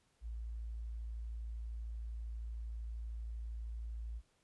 sine tone, 56.4 Hz, A1, 44 cents sharp, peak -40 dBFS, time 0.21-4.22 s, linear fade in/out 50 ms, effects pink hiss -75 dBFS RMS until 4.43 s + resampled to 24000 Hz

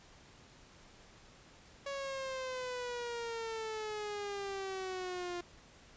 sawtooth exponential sweep, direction down, 560 to 349.2 Hz, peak -34 dBFS, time 1.86-5.41 s, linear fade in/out 5 ms, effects pink hiss -59 dBFS RMS until 5.96 s + resampled to 16000 Hz

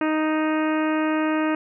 harmonic tone, 311.1 Hz, D#4, in tune, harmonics 1 / 2 / 3 / 4 / 5 / 6 / 7 / 8 / 9, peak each -21 / -28 / -31 / -31 / -33 / -35 / -40 / -37 / -42 dBFS, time 0.01-1.55 s, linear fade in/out 2 ms, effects none

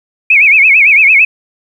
sine tone with vibrato, 2374 Hz, D7, 18 cents sharp, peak -3 dBFS, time 0.3-1.25 s, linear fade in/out 5 ms, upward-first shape sine, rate 8.9 Hz, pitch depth 170 cents each way, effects 7-bit

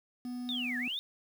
triangle tone, 246.9 Hz, B3, in tune, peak -34 dBFS, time 0.25-0.88 s, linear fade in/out 2 ms
sine linear two-way sweep, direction down then up, 3729 to 1662 to 3729 Hz, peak -33 dBFS, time 0.49-0.99 s, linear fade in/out 0 ms, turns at 0.78 s
effects 9-bit

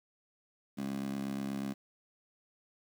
15% pulse tone with high-pass filter, 68.4 Hz, C#2, 23 cents flat, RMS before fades -37 dBFS, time 0.77-1.74 s, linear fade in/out 20 ms, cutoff 220 Hz, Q 3.1, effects 10-bit

